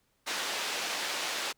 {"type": "band-pass noise", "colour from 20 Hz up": "white", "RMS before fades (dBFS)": -34, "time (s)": [0.26, 1.53], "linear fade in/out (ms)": 20, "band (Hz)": [370, 4500], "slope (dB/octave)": 12, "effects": ["pink hiss -73 dBFS RMS until 1.57 s"]}